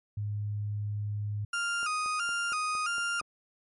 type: tone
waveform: sine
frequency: 103.9 Hz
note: G#2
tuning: 1 cent sharp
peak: -30 dBFS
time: 0.17-1.45 s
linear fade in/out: 5 ms
type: tone with vibrato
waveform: 35% pulse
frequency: 1318.5 Hz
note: E6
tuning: in tune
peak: -27 dBFS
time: 1.53-3.21 s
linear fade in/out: 5 ms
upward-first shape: square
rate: 1.5 Hz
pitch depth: 100 cents each way
type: click train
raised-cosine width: 1 ms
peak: -34 dBFS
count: 7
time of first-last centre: 1.83-3.212 s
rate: 4.34 Hz
effects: MP3 48 kbps